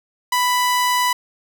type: tone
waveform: sawtooth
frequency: 991 Hz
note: B5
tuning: 6 cents sharp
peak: -12 dBFS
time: 0.32-1.13 s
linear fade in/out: 5 ms
effects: none